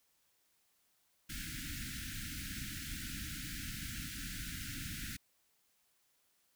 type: band-stop noise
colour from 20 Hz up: pink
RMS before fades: -43 dBFS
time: 1.29-5.17 s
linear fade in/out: 10 ms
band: 310 to 1400 Hz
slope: 96 dB/octave
effects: white hiss -75 dBFS RMS until 6.55 s